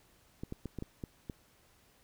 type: clicks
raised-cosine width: 3 ms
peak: -26 dBFS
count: 7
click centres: 0.435 / 0.524 / 0.657 / 0.787 / 0.824 / 1.038 / 1.298 s
effects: pink hiss -66 dBFS RMS until 2.03 s